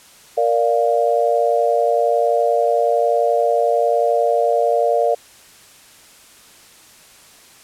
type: chord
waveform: sine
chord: Bb major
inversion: none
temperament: equal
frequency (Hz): 466.2 / 587.3 / 698.5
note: Bb4 / D5 / F5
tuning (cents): 0 / 0 / 0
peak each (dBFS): -18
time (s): 0.37-5.15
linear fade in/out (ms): 10
effects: white hiss -46 dBFS RMS until 7.63 s + low-pass 11000 Hz 12 dB/octave